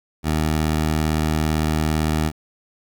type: tone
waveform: 15% pulse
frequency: 77.78 Hz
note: D#2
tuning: in tune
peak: -12 dBFS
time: 0.23-2.32 s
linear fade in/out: 50 ms
effects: 9-bit